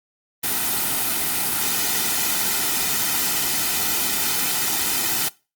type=noise with comb filter; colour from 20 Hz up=white; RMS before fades=-22 dBFS; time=0.43-5.29 s; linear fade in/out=10 ms; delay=1.8 ms; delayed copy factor=-0.6; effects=noise-tail reverb RT60 0.3 s tail -22 dB re dry + Opus 32 kbps